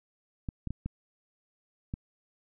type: clicks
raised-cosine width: 5 ms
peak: -21 dBFS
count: 5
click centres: 0.488 / 0.673 / 0.706 / 0.86 / 1.939 s
effects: none